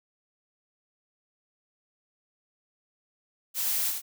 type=noise with echo; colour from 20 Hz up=blue; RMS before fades=-29 dBFS; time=3.54-3.94 s; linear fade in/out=50 ms; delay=79 ms; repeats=1; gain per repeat=-4 dB; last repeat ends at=4.019 s; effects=none